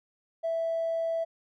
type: tone with tanh clipping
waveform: triangle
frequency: 659.3 Hz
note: E5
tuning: in tune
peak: -26 dBFS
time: 0.43-1.25 s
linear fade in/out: 20 ms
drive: 1 dB
effects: none